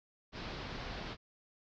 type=low-pass noise; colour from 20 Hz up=pink; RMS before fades=-43 dBFS; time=0.32-1.17 s; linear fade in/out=50 ms; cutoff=5100 Hz; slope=48 dB/octave; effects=none